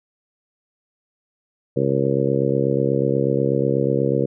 harmonic tone, 68.2 Hz, C#2, 28 cents flat, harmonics 2 / 3 / 4 / 5 / 6 / 7 / 8, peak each -23 / -26 / -26 / -25 / -25 / -22 / -27 dBFS, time 1.76-4.26 s, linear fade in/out 10 ms, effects none

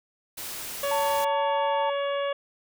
white noise, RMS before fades -36 dBFS, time 0.37-1.25 s, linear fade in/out 10 ms
harmonic tone, 563 Hz, C#5, 27 cents sharp, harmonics 1 / 2 / 3 / 4 / 5 / 6, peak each -26 / -33 / -38 / -42 / -40 / -42 dBFS, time 0.83-2.33 s, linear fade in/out 5 ms
sine tone, 894 Hz, A5, 27 cents sharp, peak -25 dBFS, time 0.91-1.9 s, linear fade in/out 5 ms
effects none

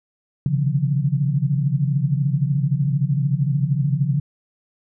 sine tone cluster, 127.5 / 137.6 / 150.8 / 174.7 Hz, C3 / C#3 / D3 / F3, -44 / -12 / +46 / +1 cents, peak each -28 / -19 / -23 / -26 dBFS, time 0.46-4.2 s, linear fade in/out 2 ms, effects none

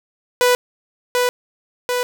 sawtooth tone with echo, 493.9 Hz, B4, in tune, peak -8 dBFS, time 0.41-0.55 s, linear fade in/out 0 ms, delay 740 ms, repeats 2, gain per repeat -3 dB, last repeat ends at 2.03 s, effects none

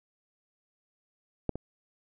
clicks, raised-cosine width 2 ms, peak -14 / -22 dBFS, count 2, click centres 1.493 / 1.556 s, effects none

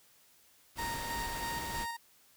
pink noise, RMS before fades -41 dBFS, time 0.75-1.87 s, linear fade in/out 50 ms
30% pulse tone with tremolo, 930 Hz, A#5, 4 cents flat, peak -33 dBFS, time 0.78-1.97 s, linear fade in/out 10 ms, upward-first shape square, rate 3.1 Hz, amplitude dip 35%
effects white hiss -64 dBFS RMS until 2.36 s

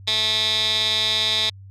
15% pulse tone with band-pass filter, 217.6 Hz, A3, 19 cents flat, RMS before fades -21 dBFS, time 0.07-1.5 s, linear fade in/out 10 ms, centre 3800 Hz, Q 5.6, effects added 97 Hz sine -39 dBFS peak until 1.7 s

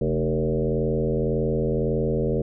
sine tone with frequency modulation, 301.8 Hz, D4, 47 cents sharp, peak -20 dBFS, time 0.01-2.42 s, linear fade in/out 5 ms, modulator 81.8 Hz, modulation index 2.9, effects none

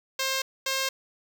5% pulse tone pair in turn, 531 / 533 Hz, C5 / C5, +25 / +32 cents, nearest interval unison, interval 7 cents, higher second, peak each -14 dBFS, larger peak neither, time 0.19-0.42 / 0.66-0.89 s, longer neither, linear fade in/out 5 ms, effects none

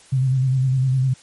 sine tone with vibrato, 130.81 Hz, C3, in tune, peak -15 dBFS, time 0.12-1.14 s, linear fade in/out 10 ms, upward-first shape square, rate 9.9 Hz, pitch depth 38 cents each way, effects white hiss -49 dBFS RMS until 1.22 s + MP3 48 kbps

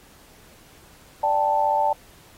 sine chord, D suspended fourth, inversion none, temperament equal, 587.3 / 784 / 880 Hz, D5 / G5 / A5, 0 / 0 / 0 cents, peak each -25 / -24 / -20 dBFS, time 1.23-1.93 s, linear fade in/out 5 ms, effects pink hiss -52 dBFS RMS until 2.37 s + AAC 48 kbps

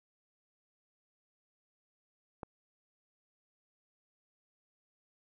click, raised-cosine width 1 ms, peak -26 dBFS, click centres 2.432 s, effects none

